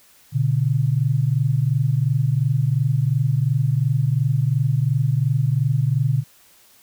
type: tone pair together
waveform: sine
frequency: 120.67 / 143.5 Hz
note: B2 / D3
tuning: -40 / -40 cents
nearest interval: minor third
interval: 300 cents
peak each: -19 dBFS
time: 0.32-6.24 s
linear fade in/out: 50 ms
effects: white hiss -53 dBFS RMS until 6.82 s